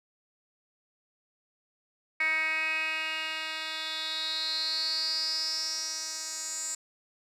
10% pulse tone with band-pass filter sweep, 316.2 Hz, D#4, 28 cents sharp, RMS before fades -32 dBFS, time 2.2-6.75 s, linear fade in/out 5 ms, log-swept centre 2200 to 7300 Hz, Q 8.5, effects none

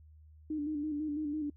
sine tone with vibrato, 300 Hz, D4, 37 cents sharp, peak -32 dBFS, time 0.5-1.5 s, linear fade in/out 5 ms, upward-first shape square, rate 6 Hz, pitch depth 47 cents each way, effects noise-tail reverb RT60 0.1 s tail -26 dB re dry + added 77 Hz sine -54 dBFS peak until 1.56 s

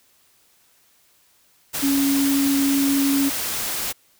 sine tone in noise, 277.2 Hz, C#4, in tune, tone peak -17 dBFS, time 1.82-3.3 s, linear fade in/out 20 ms, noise white, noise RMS -26 dBFS, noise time 1.73-3.93 s, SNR +6 dB, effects white hiss -59 dBFS RMS until 4.19 s

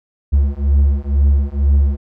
triangle beating tone pair, 69.3 / 71.4 Hz, C#2 / D2, 0 / -48 cents, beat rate 2.1 Hz, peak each -12 dBFS, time 0.32-1.97 s, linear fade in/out 20 ms, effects none

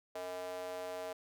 square tone with high-pass filter, 91.1 Hz, F#2, 26 cents flat, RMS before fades -42 dBFS, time 0.15-1.13 s, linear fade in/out 5 ms, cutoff 570 Hz, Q 5.4, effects none

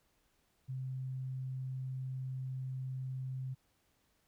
sine tone, 130.5 Hz, C3, 4 cents flat, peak -37 dBFS, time 0.68-3.55 s, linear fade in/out 20 ms, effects pink hiss -75 dBFS RMS until 4.27 s

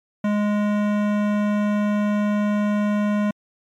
sine tone with hard clipping, 207.7 Hz, G#3, in tune, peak -20 dBFS, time 0.24-3.31 s, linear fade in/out 5 ms, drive 17 dB, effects MP3 96 kbps

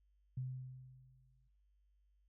sine tone with exponential decay, 128.9 Hz, C3, 26 cents flat, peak -37 dBFS, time 0.37-1.48 s, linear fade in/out 5 ms, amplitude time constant 240 ms, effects noise-tail reverb RT60 0.4 s tail -17 dB re dry + added 50 Hz sine -70 dBFS peak until 2.28 s

